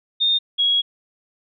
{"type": "tone pair in turn", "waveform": "sine", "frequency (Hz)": [3655, 3316], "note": ["A#7", "G#7"], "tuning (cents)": [-35, -3], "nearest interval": "major second", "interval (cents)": 168, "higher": "first", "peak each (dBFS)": -15, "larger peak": "neither", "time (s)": [[0.2, 0.39], [0.58, 0.82]], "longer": "second", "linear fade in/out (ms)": 20, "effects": []}